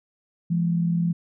sine tone pair together, 170 / 209.6 Hz, F3 / G#3, -46 / +16 cents, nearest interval major third, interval 362 cents, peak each -20 / -30 dBFS, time 0.5-1.13 s, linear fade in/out 10 ms, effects none

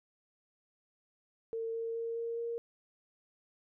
sine tone with pitch steps, 453.7 / 456.9 / 460 / 463.2 / 466.5 Hz, A#4 / A#4 / A#4 / A#4 / A#4, -47 / -35 / -23 / -11 / +1 cents, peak -34 dBFS, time 1.53-2.58 s, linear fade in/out 0 ms, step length 210 ms, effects none

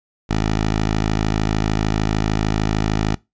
10% pulse tone, 53.3 Hz, G#1, 46 cents sharp, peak -9 dBFS, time 0.29-3.16 s, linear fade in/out 20 ms, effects noise-tail reverb RT60 0.2 s tail -22 dB re dry + resampled to 16000 Hz

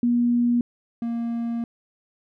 sine / triangle tone pair in turn, 240 / 233.4 Hz, B3 / A#3, -49 / +2 cents, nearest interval unison, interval 49 cents, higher first, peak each -17 / -22 dBFS, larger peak first, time 0.03-0.61 / 1.02-1.64 s, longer second, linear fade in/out 2 ms, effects none

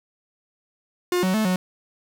45% pulse tone with pitch steps, 357.2 / 186.2 / 217.7 / 183.6 Hz, F4 / F#3 / A3 / F#3, +39 / +11 / -18 / -13 cents, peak -19 dBFS, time 1.12-1.56 s, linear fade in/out 2 ms, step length 110 ms, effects 8-bit

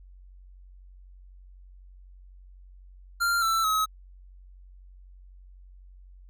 square tone with pitch steps, 1389 / 1332.4 / 1278.1 Hz, F6 / E6 / D#6, -10 / +18 / +46 cents, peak -23 dBFS, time 3.2-3.86 s, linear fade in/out 20 ms, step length 220 ms, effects added 46 Hz sine -47 dBFS peak until 6.29 s

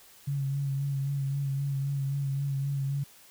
sine tone with vibrato, 138.59 Hz, C#3, in tune, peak -27 dBFS, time 0.27-3.04 s, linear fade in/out 10 ms, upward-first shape sine, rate 3.8 Hz, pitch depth 30 cents each way, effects white hiss -55 dBFS RMS until 3.3 s

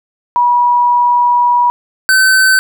sine / square tone pair in turn, 969 / 1531.5 Hz, B5 / G6, -33 / -41 cents, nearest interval minor sixth, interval 792 cents, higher second, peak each -7 dBFS, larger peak neither, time 0.36-1.7 / 2.09-2.59 s, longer first, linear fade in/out 0 ms, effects none

